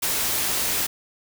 white noise, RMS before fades -24 dBFS, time 0.02-0.87 s, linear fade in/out 10 ms, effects none

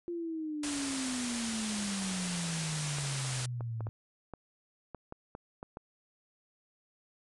sine exponential sweep, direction down, 349.2 to 109 Hz, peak -34 dBFS, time 0.08-3.89 s, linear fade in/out 0 ms
white low-pass noise, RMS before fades -39 dBFS, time 0.63-3.46 s, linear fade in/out 5 ms, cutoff 10000 Hz, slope 96 dB/octave
clicks, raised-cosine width 1 ms, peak -28 dBFS, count 10, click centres 2.985 / 3.608 / 3.807 / 3.869 / 4.337 / 4.947 / 5.124 / 5.351 / 5.629 / 5.771 s
effects none

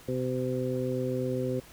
harmonic tone, 127.8 Hz, C3, 40 cents flat, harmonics 1 / 2 / 3 / 4, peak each -33 / -33 / -33 / -33 dBFS, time 0.08-1.6 s, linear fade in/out 5 ms, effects pink hiss -52 dBFS RMS until 1.72 s

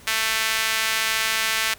sawtooth tone with high-pass filter, 221.5 Hz, A3, 12 cents sharp, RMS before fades -23 dBFS, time 0.07-1.74 s, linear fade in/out 5 ms, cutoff 1900 Hz, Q 1.2, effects pink hiss -47 dBFS RMS until 1.78 s

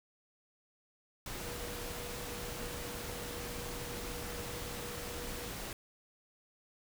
sine tone in noise, 481.9 Hz, B4, 43 cents flat, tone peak -47 dBFS, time 1.41-5.49 s, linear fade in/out 2 ms, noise pink, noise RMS -42 dBFS, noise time 1.26-5.73 s, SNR -8 dB, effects none

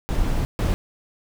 brown noise bursts at uneven times, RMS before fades -21 dBFS, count 2, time 0.09-0.45 / 0.59-0.74 s, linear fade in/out 0 ms, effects none

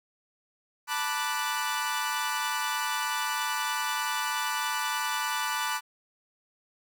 sawtooth chord, B minor seventh, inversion third, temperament equal with one note detuned, 880 / 983.2 / 1174.7 / 1480 Hz, A5 / B5 / D6 / F#6, 0 / -8 / 0 / 0 cents, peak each -30 dBFS, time 0.87-5.81 s, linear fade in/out 50 ms, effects 10-bit

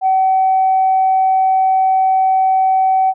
sine tone, 760 Hz, F#5, 46 cents sharp, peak -9 dBFS, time 0.01-3.14 s, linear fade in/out 50 ms, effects tanh soft clip ceiling -5 dBFS

